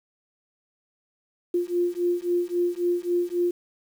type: beating tone pair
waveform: sine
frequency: 349.2 / 352.9 Hz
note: F4 / F4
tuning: 0 / +18 cents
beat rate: 3.7 Hz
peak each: -25 dBFS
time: 1.54-3.51 s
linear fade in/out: 5 ms
effects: 8-bit